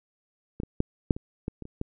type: clicks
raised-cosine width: 3 ms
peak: -18 / -21 / -10 / -7 / -23 / -17 / -25 / -28 / -17 dBFS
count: 9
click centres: 0.601 / 0.634 / 0.804 / 1.108 / 1.165 / 1.481 / 1.623 / 1.654 / 1.814 s
effects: none